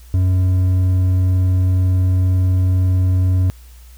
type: tone with hard clipping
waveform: triangle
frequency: 92.2 Hz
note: F#2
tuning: 6 cents flat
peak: -13 dBFS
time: 0.14-3.5 s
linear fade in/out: 0 ms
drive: 7 dB
effects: added 60 Hz sine -38 dBFS peak until 3.97 s + white hiss -50 dBFS RMS until 3.97 s